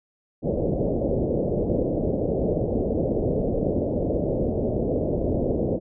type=low-pass noise; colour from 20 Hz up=white; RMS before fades=-24 dBFS; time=0.42-5.8 s; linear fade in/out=50 ms; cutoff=590 Hz; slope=48 dB/octave; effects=none